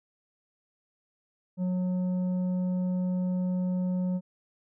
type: tone with tanh clipping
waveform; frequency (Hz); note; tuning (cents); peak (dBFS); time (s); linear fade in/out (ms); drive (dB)
triangle; 182.2; F#3; -26; -27; 1.57-4.21; 50; 11
effects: none